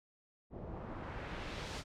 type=noise with low-pass filter sweep; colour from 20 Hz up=pink; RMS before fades=-44 dBFS; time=0.5-1.84 s; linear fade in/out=50 ms; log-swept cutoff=480 to 6700 Hz; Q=0.93; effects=none